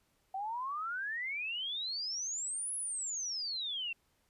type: exponential two-way sweep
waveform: sine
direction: up then down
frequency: 751 to 10740 to 2663 Hz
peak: -35 dBFS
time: 0.34-3.93 s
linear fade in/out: 5 ms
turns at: 2.75 s
effects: pink hiss -74 dBFS RMS until 4.29 s + resampled to 32000 Hz